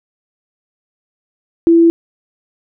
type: tone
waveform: sine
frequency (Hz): 334.2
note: E4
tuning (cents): +24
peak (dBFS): -5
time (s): 1.67-1.9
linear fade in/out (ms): 0
effects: none